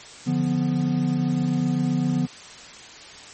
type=chord; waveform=triangle; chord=B diminished; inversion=first; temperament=equal; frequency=146.83 / 174.61 / 246.9 Hz; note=D3 / F3 / B3; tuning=0 / 0 / 0 cents; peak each=-23 / -23 / -21 dBFS; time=0.26-2.27 s; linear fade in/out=20 ms; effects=white hiss -42 dBFS RMS until 3.33 s + MP3 32 kbps